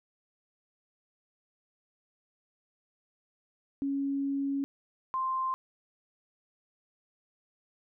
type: tone pair in turn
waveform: sine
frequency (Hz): 277.2 / 1046.6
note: C#4 / C6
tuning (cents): 0 / 0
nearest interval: octave + major seventh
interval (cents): 2300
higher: second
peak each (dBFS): -28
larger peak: neither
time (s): 3.82-4.64 / 5.14-5.54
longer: first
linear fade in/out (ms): 0
effects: none